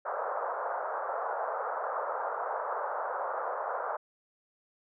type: band-pass noise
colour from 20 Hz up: pink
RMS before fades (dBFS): -34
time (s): 0.05-3.97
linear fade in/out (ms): 10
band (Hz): 500 to 1400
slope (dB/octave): 48
effects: none